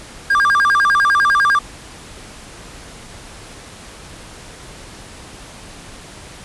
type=tone with vibrato; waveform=triangle; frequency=1375 Hz; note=F6; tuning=27 cents flat; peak=-9 dBFS; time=0.3-1.59 s; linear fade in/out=5 ms; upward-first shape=square; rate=10 Hz; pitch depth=280 cents each way; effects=pink hiss -37 dBFS RMS until 6.44 s + resampled to 24000 Hz